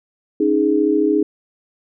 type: chord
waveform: sine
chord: C# suspended second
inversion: none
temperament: equal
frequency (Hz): 277.2 / 311.1 / 415.3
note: C#4 / D#4 / G#4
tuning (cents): 0 / 0 / 0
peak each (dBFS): -21 / -16 / -17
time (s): 0.4-1.23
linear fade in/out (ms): 5
effects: none